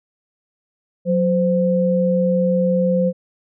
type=tone pair together; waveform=sine; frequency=182.79 / 517 Hz; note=F#3 / C5; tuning=-21 / -21 cents; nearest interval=octave + tritone; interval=1800 cents; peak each=-17 dBFS; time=1.05-3.13 s; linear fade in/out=50 ms; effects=none